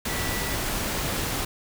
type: tone in noise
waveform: sine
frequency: 1961 Hz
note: B6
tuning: 13 cents flat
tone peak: -35 dBFS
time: 0.09-0.55 s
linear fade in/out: 5 ms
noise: pink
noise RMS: -28 dBFS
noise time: 0.05-1.45 s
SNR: -10 dB
effects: none